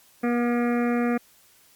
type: harmonic tone with a mistuned harmonic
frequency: 240 Hz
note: B3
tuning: 49 cents flat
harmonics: 1 / 2 / 3 / 5 / 6 / 7 / 8 / 9 / 10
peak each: -22 / -28 / -32 / -36 / -38 / -39 / -40 / -41 / -42 dBFS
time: 0.23-1.18 s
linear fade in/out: 10 ms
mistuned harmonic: 6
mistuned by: -27 cents
effects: white hiss -57 dBFS RMS until 1.75 s + Opus 48 kbps